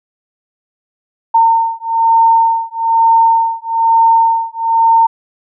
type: beating tone pair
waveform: sine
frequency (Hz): 910 / 911.1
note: A#5 / A#5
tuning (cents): -42 / -40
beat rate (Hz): 1.1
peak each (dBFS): -11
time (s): 1.34-5.07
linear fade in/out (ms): 10
effects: none